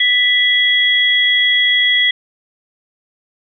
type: tone pair together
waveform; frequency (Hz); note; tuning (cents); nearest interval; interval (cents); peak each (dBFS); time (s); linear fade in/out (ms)
sine; 1975.5 / 3322; B6 / G#7; 0 / 0; major sixth; 900; -13; 0-2.11; 5
effects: none